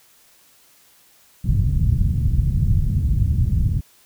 white low-pass noise, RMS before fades -18 dBFS, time 1.44-3.81 s, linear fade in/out 10 ms, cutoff 130 Hz, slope 24 dB/octave, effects white hiss -54 dBFS RMS until 4.05 s

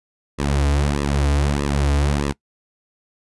sawtooth tone with flanger, 71.3 Hz, C#2, 49 cents sharp, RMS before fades -19 dBFS, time 0.38-2.33 s, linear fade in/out 20 ms, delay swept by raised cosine 1.3 to 5.4 ms, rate 1.6 Hz, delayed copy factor -0.95, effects noise-tail reverb RT60 0.1 s tail -22 dB re dry + resampled to 24000 Hz

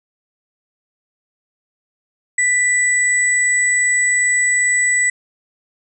sine tone pair together, 1975.5 / 7902 Hz, B6 / B8, 0 / 0 cents, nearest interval 2 octaves, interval 2400 cents, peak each -14 / -18 dBFS, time 2.38-5.1 s, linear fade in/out 5 ms, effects none

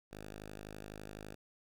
5% pulse tone, 51.91 Hz, G#1, in tune, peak -35 dBFS, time 0.11-1.35 s, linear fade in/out 10 ms, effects none

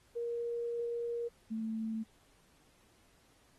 sine tone pair in turn, 471.3 / 221.7 Hz, A#4 / A3, +19 / +13 cents, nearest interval octave + minor second, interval 1306 cents, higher first, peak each -34 / -34 dBFS, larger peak neither, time 0.15-1.29 / 1.5-2.04 s, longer first, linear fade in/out 20 ms, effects pink hiss -68 dBFS RMS until 3.58 s + AAC 32 kbps

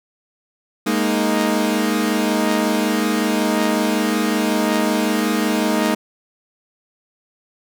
sawtooth chord, Ab suspended second, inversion none, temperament equal, 207.7 / 233.1 / 311.1 Hz, Ab3 / Bb3 / Eb4, 0 / 0 / 0 cents, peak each -17 / -17 / -17 dBFS, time 0.86-5.95 s, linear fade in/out 10 ms, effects none

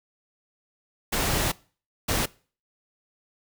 pink noise bursts at uneven times, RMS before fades -25 dBFS, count 2, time 1.12-1.52 / 2.08-2.26 s, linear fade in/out 10 ms, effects noise-tail reverb RT60 0.4 s tail -22 dB re dry

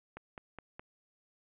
click train, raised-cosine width 0.5 ms, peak -29 dBFS, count 4, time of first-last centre 0.17-0.795 s, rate 4.8 Hz, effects resampled to 8000 Hz + 11-bit

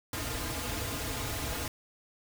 pink noise with comb filter, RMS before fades -35 dBFS, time 0.13-1.68 s, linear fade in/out 2 ms, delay 5.3 ms, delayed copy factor -0.95, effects none

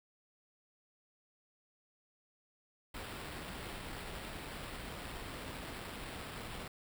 pink noise with sample-and-hold, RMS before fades -45 dBFS, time 2.94-6.68 s, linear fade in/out 5 ms, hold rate 6300 Hz, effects none

